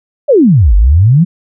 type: exponential two-way sweep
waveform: sine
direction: down then up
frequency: 630 to 46.25 to 184.3 Hz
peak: -3 dBFS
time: 0.28-1.25 s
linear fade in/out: 20 ms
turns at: 0.75 s
effects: none